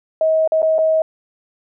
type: tone with dropouts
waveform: sine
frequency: 636 Hz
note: D#5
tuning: 38 cents sharp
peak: -12 dBFS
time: 0.21-1.02 s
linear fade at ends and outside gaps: 2 ms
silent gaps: 0.476-0.52 / 0.62-0.628 / 0.783-0.788 s
effects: none